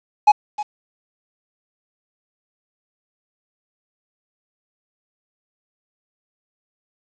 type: tone with echo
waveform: triangle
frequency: 840 Hz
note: G#5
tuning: 19 cents sharp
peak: -5 dBFS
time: 0.27-0.32 s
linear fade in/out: 10 ms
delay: 310 ms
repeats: 1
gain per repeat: -15 dB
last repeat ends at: 0.63 s
effects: resampled to 16000 Hz + 7-bit